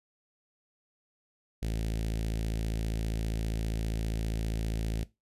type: tone with notch filter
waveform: sawtooth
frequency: 55 Hz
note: A1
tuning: in tune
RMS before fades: -32 dBFS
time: 1.62-5.04 s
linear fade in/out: 10 ms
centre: 1100 Hz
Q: 0.61
effects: noise-tail reverb RT60 0.2 s tail -18 dB re dry + resampled to 32000 Hz